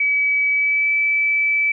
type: tone with pitch glide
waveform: sine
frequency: 2283 to 2308 Hz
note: D7 to D7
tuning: -50 to -31 cents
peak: -15 dBFS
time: 0-1.72 s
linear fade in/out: 5 ms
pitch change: +19 cents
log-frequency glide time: 0.52-0.91 s
effects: none